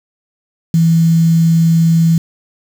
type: tone with quantisation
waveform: sine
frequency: 164.81 Hz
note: E3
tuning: in tune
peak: -7 dBFS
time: 0.74-2.18 s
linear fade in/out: 2 ms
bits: 5
effects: none